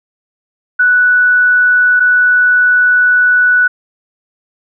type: tone pair in turn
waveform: sine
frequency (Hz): 1480 / 1480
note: F#6 / F#6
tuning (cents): 0 / 0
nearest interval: unison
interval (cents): 0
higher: neither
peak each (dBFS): -6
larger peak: neither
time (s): 0.79-2 / 2-3.68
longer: second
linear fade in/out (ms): 10
effects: none